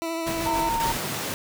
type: tone with vibrato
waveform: 20% pulse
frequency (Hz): 329.6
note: E4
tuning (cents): 0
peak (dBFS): -22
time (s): 0.02-0.69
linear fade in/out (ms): 0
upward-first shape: triangle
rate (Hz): 13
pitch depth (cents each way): 24
type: noise with tremolo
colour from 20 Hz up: pink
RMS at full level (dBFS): -30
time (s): 0.26-0.98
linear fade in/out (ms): 10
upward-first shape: sine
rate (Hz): 6.9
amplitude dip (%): 40
type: tone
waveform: sine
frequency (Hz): 918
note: A#5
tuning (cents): -27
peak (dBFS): -23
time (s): 0.46-0.92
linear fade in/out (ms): 2
type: high-pass noise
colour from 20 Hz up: pink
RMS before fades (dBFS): -30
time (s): 0.8-1.34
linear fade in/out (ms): 0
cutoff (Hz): 100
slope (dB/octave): 48
effects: none